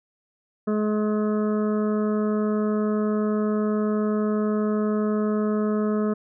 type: harmonic tone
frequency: 212.2 Hz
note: G#3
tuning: 38 cents sharp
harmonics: 1 / 2 / 3 / 5 / 6 / 7 / 8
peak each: -22 / -26 / -33 / -39 / -36 / -47 / -48 dBFS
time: 0.67-6.14 s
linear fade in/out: 10 ms
effects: none